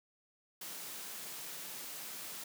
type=high-pass noise; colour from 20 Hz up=white; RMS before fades=-45 dBFS; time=0.61-2.44 s; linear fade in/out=5 ms; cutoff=130 Hz; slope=48 dB/octave; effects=none